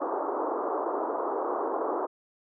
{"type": "band-pass noise", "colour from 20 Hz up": "pink", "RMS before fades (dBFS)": -30, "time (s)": [0, 2.07], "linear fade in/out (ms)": 20, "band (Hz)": [310, 1200], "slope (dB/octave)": 48, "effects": []}